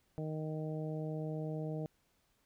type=harmonic tone; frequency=155.56 Hz; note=D#3; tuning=in tune; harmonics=1 / 2 / 3 / 4 / 5; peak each=-38 / -44 / -44 / -46 / -54 dBFS; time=0.18-1.86 s; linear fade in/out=0 ms; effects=pink hiss -75 dBFS RMS until 2.45 s